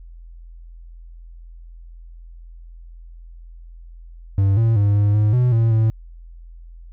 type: tone with pitch steps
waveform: triangle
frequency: 98 / 113.6 / 101.8 / 102.6 / 105.6 / 124.2 / 113.9 / 111.1 Hz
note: G2 / A#2 / G#2 / G#2 / G#2 / B2 / A#2 / A2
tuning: 0 / -44 / -34 / -21 / +29 / +10 / -40 / +17 cents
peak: -11 dBFS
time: 4.38-5.9 s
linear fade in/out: 0 ms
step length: 190 ms
effects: added 42 Hz sine -37 dBFS peak until 6.92 s